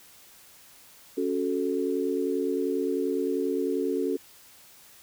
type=chord; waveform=sine; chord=F# minor; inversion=second; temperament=equal; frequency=277.2 / 370 / 440 Hz; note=C#4 / F#4 / A4; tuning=0 / 0 / 0 cents; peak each=-29 dBFS; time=1.17-4.17 s; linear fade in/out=10 ms; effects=white hiss -53 dBFS RMS until 5.02 s